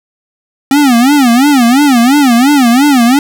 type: tone with vibrato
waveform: square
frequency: 261.6 Hz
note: C4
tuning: in tune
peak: -5 dBFS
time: 0.71-3.19 s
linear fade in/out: 2 ms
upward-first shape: sine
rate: 2.9 Hz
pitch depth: 210 cents each way
effects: none